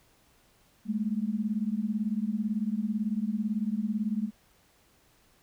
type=beating tone pair; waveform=sine; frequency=204.4 / 222.4 Hz; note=G#3 / A3; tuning=-27 / +19 cents; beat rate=18 Hz; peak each=-30 dBFS; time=0.85-4.31 s; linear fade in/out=50 ms; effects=pink hiss -64 dBFS RMS until 5.42 s